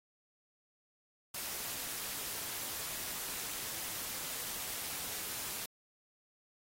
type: noise with amplitude modulation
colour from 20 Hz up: white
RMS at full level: -38 dBFS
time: 1.34-5.66 s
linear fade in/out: 5 ms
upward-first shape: sine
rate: 226 Hz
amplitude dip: 55%
effects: AAC 48 kbps